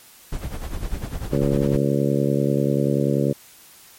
brown noise with tremolo, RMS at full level -25 dBFS, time 0.32-1.77 s, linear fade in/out 5 ms, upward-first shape sine, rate 10 Hz, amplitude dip 75%
harmonic tone, 70.3 Hz, C#2, 25 cents sharp, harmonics 2 / 3 / 4 / 5 / 6 / 7 / 8, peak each -22 / -24 / -25 / -26 / -27 / -27 / -28 dBFS, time 1.32-3.33 s, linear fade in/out 10 ms
effects white hiss -48 dBFS RMS until 3.98 s + MP3 64 kbps

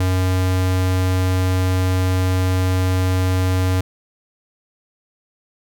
square tone, 92.5 Hz, F#2, in tune, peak -16 dBFS, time 0-3.81 s, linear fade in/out 5 ms, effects none

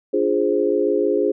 sine chord, D half-diminished seventh, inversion none, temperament equal, 293.7 / 349.2 / 415.3 / 523.3 Hz, D4 / F4 / Ab4 / C5, 0 / 0 / 0 / 0 cents, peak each -24 / -22 / -19 / -23 dBFS, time 0.13-1.32 s, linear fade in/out 10 ms, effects none

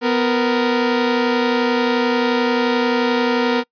sawtooth tone pair together, 248.8 / 466.2 Hz, B3 / A#4, +13 / 0 cents, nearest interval major seventh, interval 1087 cents, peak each -14 dBFS, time 0.01-3.64 s, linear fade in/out 50 ms, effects noise-tail reverb RT60 0.1 s tail -25 dB re dry + resampled to 11025 Hz

